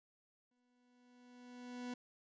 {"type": "tone with exponential growth", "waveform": "40% pulse", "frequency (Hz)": 246.4, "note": "B3", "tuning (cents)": -4, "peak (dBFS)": -40, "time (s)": [0.51, 1.94], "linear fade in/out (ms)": 5, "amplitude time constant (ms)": 310, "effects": ["resampled to 16000 Hz"]}